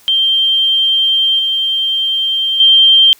sine tone with level steps, 3155 Hz, G7, 10 cents sharp, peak -9 / -12 / -4 dBFS, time 0.08-3.13 s, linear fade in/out 0 ms, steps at 1.39 / 2.6 s, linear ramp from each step 2 ms, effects white hiss -46 dBFS RMS until 3.19 s

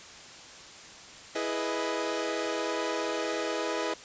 sawtooth chord, E major seventh, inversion none, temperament equal with one note detuned, 329.6 / 418.2 / 493.9 / 622.3 Hz, E4 / G#4 / B4 / D#5, 0 / +12 / 0 / 0 cents, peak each -31 dBFS, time 1.35-3.94 s, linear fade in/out 5 ms, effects white hiss -47 dBFS RMS until 4.04 s + resampled to 16000 Hz

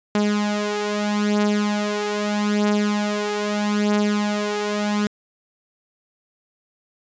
sawtooth beating tone pair, 207.7 / 208.49 Hz, G#3 / G#3, 0 / +7 cents, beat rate 0.79 Hz, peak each -17 / -20 dBFS, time 0.15-5.07 s, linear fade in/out 2 ms, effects resampled to 16000 Hz

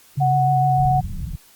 sine tone with vibrato, 136.4 Hz, C#3, 28 cents flat, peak -18 dBFS, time 0.17-1.01 s, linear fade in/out 10 ms, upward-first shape sine, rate 6.6 Hz, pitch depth 44 cents each way
sine tone, 740 Hz, F#5, in tune, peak -16 dBFS, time 0.2-1.01 s, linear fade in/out 20 ms
pink low-pass noise, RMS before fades -28 dBFS, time 0.77-1.36 s, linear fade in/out 2 ms, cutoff 180 Hz, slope 48 dB/octave
effects white hiss -51 dBFS RMS until 1.55 s + Opus 48 kbps

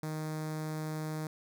sawtooth tone with notch filter, 155.56 Hz, D#3, in tune, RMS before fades -37 dBFS, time 0.03-1.27 s, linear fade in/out 2 ms, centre 2900 Hz, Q 1.3, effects none

